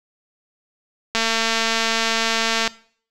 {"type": "click train", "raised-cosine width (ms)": 0.2, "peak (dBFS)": -3, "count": 346, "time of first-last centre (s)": [1.15, 2.677], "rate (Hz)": 226, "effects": ["noise-tail reverb RT60 0.5 s tail -19 dB re dry"]}